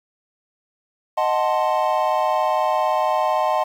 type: chord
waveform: triangle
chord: D# diminished seventh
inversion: none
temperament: equal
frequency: 622.3 / 740 / 880 / 1046.5 Hz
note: D#5 / F#5 / A5 / C6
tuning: 0 / 0 / 0 / 0 cents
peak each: -20 / -21 / -21 / -22 dBFS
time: 1.17-3.64 s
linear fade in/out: 10 ms
effects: 8-bit